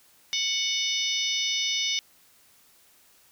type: harmonic tone with a mistuned harmonic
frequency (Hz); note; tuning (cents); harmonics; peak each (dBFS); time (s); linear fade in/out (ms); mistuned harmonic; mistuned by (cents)
740; F#5; 0; 3 / 4 / 5 / 6 / 7 / 8; -32 / -31 / -29 / -38 / -32 / -33; 0.33-1.99; 0; 5; -35
effects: white hiss -59 dBFS RMS until 3.31 s